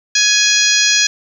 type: harmonic tone with a mistuned harmonic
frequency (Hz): 830.6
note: G#5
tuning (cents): 0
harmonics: 2 / 3 / 4 / 5 / 6 / 7 / 8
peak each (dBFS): -18 / -18 / -18 / -18 / -18 / -18 / -18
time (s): 0.15-1.07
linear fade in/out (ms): 5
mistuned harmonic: 2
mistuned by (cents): +18
effects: 7-bit

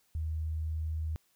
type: tone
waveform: sine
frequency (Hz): 78.9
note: D#2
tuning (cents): +25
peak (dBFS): -31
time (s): 0.15-1.16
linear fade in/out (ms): 0
effects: white hiss -71 dBFS RMS until 1.35 s

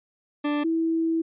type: tone pair in turn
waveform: 40% pulse / sine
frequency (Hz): 293.7 / 327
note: D4 / E4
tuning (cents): 0 / -14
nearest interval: major second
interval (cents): 186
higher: second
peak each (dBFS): -22 / -21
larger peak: second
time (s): 0.44-0.64 / 0.64-1.22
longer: second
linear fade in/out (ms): 10
effects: resampled to 8000 Hz

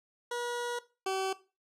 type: tone pair in turn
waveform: 20% pulse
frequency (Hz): 481.7 / 382.3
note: B4 / G4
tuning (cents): -43 / -43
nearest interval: major third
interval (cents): 400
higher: first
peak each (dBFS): -28 / -25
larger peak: second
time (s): 0.31-0.79 / 1.06-1.33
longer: first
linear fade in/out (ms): 5
effects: noise-tail reverb RT60 0.3 s tail -17 dB re dry + low-pass 10000 Hz 12 dB/octave

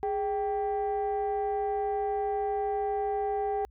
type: tone pair together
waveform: sine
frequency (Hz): 414.8 / 782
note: G#4 / G5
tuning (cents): -2 / -4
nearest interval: major seventh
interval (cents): 1098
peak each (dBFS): -28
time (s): 0.03-3.65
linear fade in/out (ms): 0
effects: tanh soft clip ceiling -23 dBFS + added 60 Hz sine -53 dBFS peak until 3.7 s

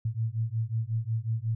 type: beating tone pair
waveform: sine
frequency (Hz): 110 / 115.5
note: A2 / A#2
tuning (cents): 0 / -16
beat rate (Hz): 5.5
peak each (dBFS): -30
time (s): 0.05-1.55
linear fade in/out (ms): 5
effects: none

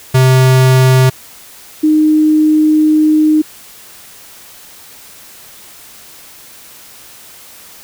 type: tone pair in turn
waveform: square / sine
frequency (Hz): 129.9 / 308.1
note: C3 / D#4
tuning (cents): -12 / -17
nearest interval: octave + minor third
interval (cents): 1495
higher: second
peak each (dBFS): -6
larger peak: neither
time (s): 0.14-1.1 / 1.83-3.42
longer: second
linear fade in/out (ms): 10
effects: white hiss -37 dBFS RMS until 7.83 s

